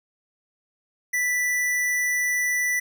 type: tone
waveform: square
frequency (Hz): 1975.5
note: B6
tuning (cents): 0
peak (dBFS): -22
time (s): 1.13-2.8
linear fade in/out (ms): 10
effects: none